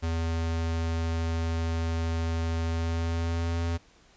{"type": "tone with pitch glide", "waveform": "square", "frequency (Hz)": [82.41, 84.24], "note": ["E2", "E2"], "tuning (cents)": [0, 38], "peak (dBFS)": -27, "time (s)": [0.02, 3.78], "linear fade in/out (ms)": 20, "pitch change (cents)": 38, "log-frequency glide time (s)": [2.66, 3.66], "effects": ["pink hiss -59 dBFS RMS until 4.16 s", "resampled to 16000 Hz"]}